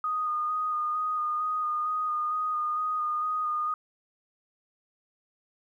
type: tone with vibrato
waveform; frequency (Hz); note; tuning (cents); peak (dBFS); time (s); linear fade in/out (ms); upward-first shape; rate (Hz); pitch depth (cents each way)
sine; 1234; D#6; -15; -26; 0.04-3.74; 2; square; 2.2; 15
effects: 11-bit